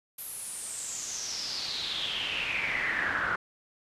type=noise with band-pass filter sweep; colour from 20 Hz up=brown; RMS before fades=-33 dBFS; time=0.18-3.36 s; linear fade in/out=5 ms; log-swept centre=12000 to 1400 Hz; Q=6.8; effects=resampled to 32000 Hz